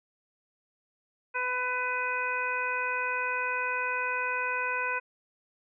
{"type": "harmonic tone", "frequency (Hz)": 500, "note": "B4", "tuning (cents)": 21, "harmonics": [1, 2, 3, 4, 5], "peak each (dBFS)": [-38, -33, -32, -39, -33], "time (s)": [1.34, 5], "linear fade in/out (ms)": 20, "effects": []}